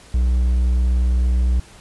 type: tone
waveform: triangle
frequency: 61.74 Hz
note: B1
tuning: in tune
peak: -12 dBFS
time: 0.14-1.6 s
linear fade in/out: 5 ms
effects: pink hiss -45 dBFS RMS until 1.8 s + resampled to 24000 Hz